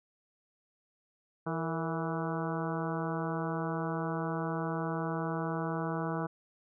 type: harmonic tone with a mistuned harmonic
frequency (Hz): 164.1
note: E3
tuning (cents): -8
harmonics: 1 / 2 / 3 / 4 / 5 / 6 / 7 / 8 / 9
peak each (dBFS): -35 / -38 / -40 / -41 / -42 / -43 / -43 / -44 / -45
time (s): 1.46-6.27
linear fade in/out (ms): 10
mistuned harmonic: 3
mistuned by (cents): -71
effects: none